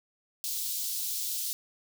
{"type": "high-pass noise", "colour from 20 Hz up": "white", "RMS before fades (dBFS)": -33, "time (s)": [0.44, 1.53], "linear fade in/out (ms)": 0, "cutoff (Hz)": 3700, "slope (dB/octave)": 24, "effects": []}